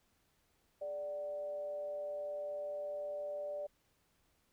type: tone with frequency modulation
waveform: sine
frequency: 587.3 Hz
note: D5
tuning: in tune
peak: -38 dBFS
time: 0.81-3.67 s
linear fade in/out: 10 ms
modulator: 170 Hz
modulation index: 0.3
effects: pink hiss -75 dBFS RMS until 4.52 s